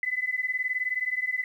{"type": "beating tone pair", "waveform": "sine", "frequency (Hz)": [2002, 2021], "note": ["B6", "B6"], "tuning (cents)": [23, 39], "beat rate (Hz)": 19, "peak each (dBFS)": -29, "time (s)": [0.03, 1.44], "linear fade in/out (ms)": 2, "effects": ["10-bit"]}